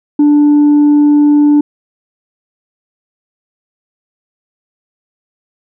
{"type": "tone with tanh clipping", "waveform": "sine", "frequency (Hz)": 293.7, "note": "D4", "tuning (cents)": 0, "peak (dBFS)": -5, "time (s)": [0.19, 1.61], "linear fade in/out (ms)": 5, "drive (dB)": 1, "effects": []}